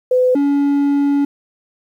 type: tone pair in turn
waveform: sine / triangle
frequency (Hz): 505 / 283.4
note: B4 / C#4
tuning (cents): +39 / +38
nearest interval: minor seventh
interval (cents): 1001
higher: first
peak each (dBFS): -10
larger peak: neither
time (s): 0.11-0.35 / 0.35-1.25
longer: second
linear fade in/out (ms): 5
effects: 8-bit